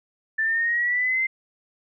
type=exponential sweep; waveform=sine; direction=up; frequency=1760 to 2093 Hz; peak=-20 dBFS; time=0.38-1.27 s; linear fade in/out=10 ms; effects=none